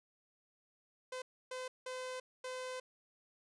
sawtooth tone bursts at uneven times, 511 Hz, C5, 41 cents flat, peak -37 dBFS, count 4, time 1.12-1.22 / 1.51-1.68 / 1.86-2.2 / 2.44-2.8 s, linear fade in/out 5 ms, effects resampled to 22050 Hz

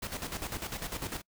pink noise with tremolo, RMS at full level -36 dBFS, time 0.02-1.22 s, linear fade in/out 10 ms, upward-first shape square, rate 10 Hz, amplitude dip 65%, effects noise-tail reverb RT60 0.1 s tail -26 dB re dry

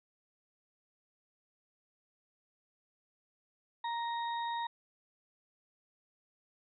harmonic tone, 935 Hz, A#5, 5 cents sharp, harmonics 1 / 2 / 4, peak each -34 / -45 / -45 dBFS, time 3.84-4.67 s, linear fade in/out 5 ms, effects none

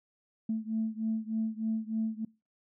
sine beating tone pair, 220 / 223.3 Hz, A3 / A3, 0 / +26 cents, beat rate 3.3 Hz, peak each -32 / -33 dBFS, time 0.49-2.25 s, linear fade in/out 5 ms, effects noise-tail reverb RT60 0.3 s tail -24 dB re dry + tanh soft clip ceiling -22 dBFS

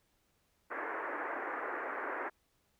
white band-pass noise, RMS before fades -39 dBFS, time 0.7-2.3 s, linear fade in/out 20 ms, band 290 to 1900 Hz, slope 48 dB/octave, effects pink hiss -75 dBFS RMS until 2.79 s

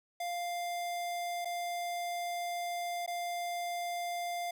square tone with dropouts, 698.5 Hz, F5, in tune, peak -35 dBFS, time 0.2-4.51 s, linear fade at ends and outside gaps 5 ms, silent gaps 1.448-1.454 / 3.063-3.076 s, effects none

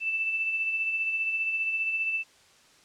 sine tone with tremolo, 2649 Hz, E7, 8 cents sharp, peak -24 dBFS, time 0-2.24 s, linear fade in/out 50 ms, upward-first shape sine, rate 15 Hz, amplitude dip 40%, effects white hiss -58 dBFS RMS until 2.84 s + low-pass 7000 Hz 12 dB/octave

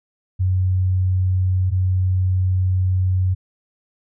sine tone pair in turn, 92.7 / 92.7 Hz, F#2 / F#2, +4 / +4 cents, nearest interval unison, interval 0 cents, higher neither, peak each -15 / -15 dBFS, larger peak neither, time 0.39-1.71 / 1.71-3.35 s, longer second, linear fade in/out 20 ms, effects none

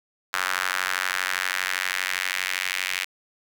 square tone with high-pass filter sweep, 46.25 Hz, F#1, in tune, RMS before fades -27 dBFS, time 0.33-3.05 s, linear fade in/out 10 ms, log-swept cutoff 1400 to 2200 Hz, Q 2.3, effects 8-bit

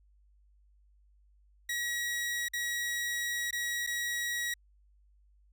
sawtooth tone with dropouts, 1912 Hz, A#6, 43 cents sharp, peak -28 dBFS, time 1.69-4.54 s, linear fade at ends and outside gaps 5 ms, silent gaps 2.485-2.534 / 3.509-3.527 / 3.866-3.872 s, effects added 50 Hz sine -61 dBFS peak until 5.52 s

